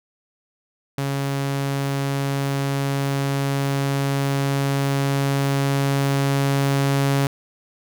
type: tone with level ramp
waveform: sawtooth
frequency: 138.59 Hz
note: C#3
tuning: in tune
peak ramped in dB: -18 to -13 dBFS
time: 0.98-7.27 s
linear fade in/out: 2 ms
effects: none